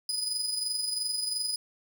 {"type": "tone with amplitude modulation", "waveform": "30% pulse", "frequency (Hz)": 4978, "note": "D#8", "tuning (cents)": 0, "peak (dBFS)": -24, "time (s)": [0.09, 1.56], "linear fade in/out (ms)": 2, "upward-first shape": "sine", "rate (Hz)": 22.9, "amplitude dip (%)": 50, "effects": []}